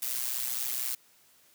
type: noise with amplitude modulation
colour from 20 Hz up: blue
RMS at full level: -29 dBFS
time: 0.02-0.95 s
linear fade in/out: 5 ms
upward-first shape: sine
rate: 124 Hz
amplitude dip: 80%
effects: white hiss -62 dBFS RMS until 1.54 s + high-pass 80 Hz 12 dB/octave